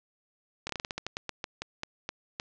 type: slowing click train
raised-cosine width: 0.2 ms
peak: -16 dBFS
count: 16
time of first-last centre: 0.67-2.399 s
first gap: 24 ms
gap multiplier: 1.2
effects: resampled to 16000 Hz + 7-bit